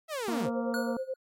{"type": "linear sweep", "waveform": "sawtooth", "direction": "down", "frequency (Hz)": [664, 88.2], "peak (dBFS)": -28, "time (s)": [0.08, 0.5], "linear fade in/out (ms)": 50}
{"type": "harmonic tone", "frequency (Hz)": 233.1, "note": "A#3", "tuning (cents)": 0, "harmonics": [1, 2, 3, 4, 5, 6], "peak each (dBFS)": [-31, -37, -41, -43, -45, -47], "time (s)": [0.28, 0.97], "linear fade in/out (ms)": 2}
{"type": "tone with tremolo", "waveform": "sine", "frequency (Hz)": 523.3, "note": "C5", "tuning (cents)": 0, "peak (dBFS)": -29, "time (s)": [0.45, 1.14], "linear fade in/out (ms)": 5, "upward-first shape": "sine", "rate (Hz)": 9.4, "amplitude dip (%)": 90}
{"type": "tone with exponential decay", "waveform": "square", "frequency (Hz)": 1448, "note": "F#6", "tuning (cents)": -38, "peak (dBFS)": -31, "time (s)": [0.74, 1.16], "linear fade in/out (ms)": 1, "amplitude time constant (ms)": 91}
{"effects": ["MP3 64 kbps"]}